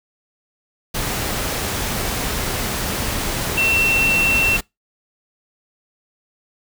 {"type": "tone in noise", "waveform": "sine", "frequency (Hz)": 2703, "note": "E7", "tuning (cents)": 43, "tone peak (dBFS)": -15, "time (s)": [3.57, 4.57], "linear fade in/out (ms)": 10, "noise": "pink", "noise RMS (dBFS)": -23, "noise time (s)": [0.94, 4.61], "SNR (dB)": 5, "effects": ["noise-tail reverb RT60 0.2 s tail -25 dB re dry"]}